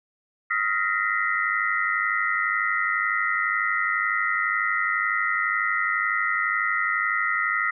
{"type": "tone cluster", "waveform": "sine", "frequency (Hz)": [1268, 1388, 1845, 1937, 2039], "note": ["D#6", "F6", "A#6", "B6", "C7"], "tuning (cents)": [32, -11, -18, -34, -45], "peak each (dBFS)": -28, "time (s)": [0.5, 7.71], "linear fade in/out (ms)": 10, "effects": []}